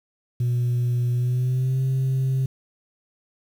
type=tone with pitch glide; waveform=sine; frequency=121.9 to 132.17 Hz; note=B2 to C3; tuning=-22 to +18 cents; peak=-17 dBFS; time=0.4-2.46 s; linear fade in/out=5 ms; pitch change=+140 cents; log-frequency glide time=1.12-1.82 s; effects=tanh soft clip ceiling -18 dBFS + 8-bit